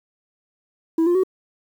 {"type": "tone with pitch steps", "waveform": "sine", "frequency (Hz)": [326.5, 349.9, 375.1], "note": ["E4", "F4", "F#4"], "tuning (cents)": [-17, 3, 24], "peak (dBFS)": -12, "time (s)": [0.98, 1.235], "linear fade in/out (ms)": 5, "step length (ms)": 85, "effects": ["tanh soft clip ceiling -14 dBFS", "8-bit"]}